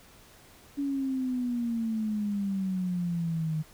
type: exponential sweep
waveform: sine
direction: down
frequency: 284.7 to 154.1 Hz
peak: -27 dBFS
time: 0.77-3.63 s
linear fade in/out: 20 ms
effects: pink hiss -55 dBFS RMS until 3.73 s